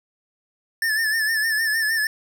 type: tone with vibrato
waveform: square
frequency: 1766 Hz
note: A6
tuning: 6 cents sharp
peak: -20 dBFS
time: 0.82-2.07 s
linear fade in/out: 2 ms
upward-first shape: sine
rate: 6.5 Hz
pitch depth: 61 cents each way
effects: none